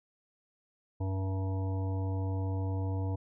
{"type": "harmonic tone", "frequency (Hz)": 95.4, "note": "G2", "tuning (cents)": -47, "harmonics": [1, 3, 5, 7, 9, 10], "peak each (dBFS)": [-30, -40, -44, -47, -49, -50], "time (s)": [1, 3.16], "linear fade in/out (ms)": 10, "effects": []}